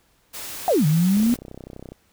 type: noise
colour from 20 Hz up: white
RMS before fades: -34 dBFS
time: 0.33-1.37 s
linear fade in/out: 20 ms
type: exponential two-way sweep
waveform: sine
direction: down then up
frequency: 784 to 146.83 to 246.8 Hz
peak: -15 dBFS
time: 0.68-1.34 s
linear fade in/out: 0 ms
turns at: 0.86 s
type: click train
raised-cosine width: 2 ms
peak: -24 dBFS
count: 25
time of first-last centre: 1.17-1.92 s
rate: 32 Hz
effects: pink hiss -62 dBFS RMS until 2.12 s